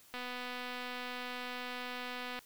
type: click train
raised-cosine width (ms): 0.3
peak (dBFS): -26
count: 559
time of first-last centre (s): 0.14-2.39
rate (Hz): 248
effects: white hiss -61 dBFS RMS until 2.45 s